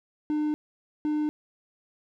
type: tone pair in turn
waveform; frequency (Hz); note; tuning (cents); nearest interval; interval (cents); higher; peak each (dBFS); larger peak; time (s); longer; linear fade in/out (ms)
triangle; 301.8 / 301.8; D4 / D4; +47 / +47; unison; 0; neither; -22; neither; 0.3-0.54 / 1.05-1.29; neither; 0
effects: none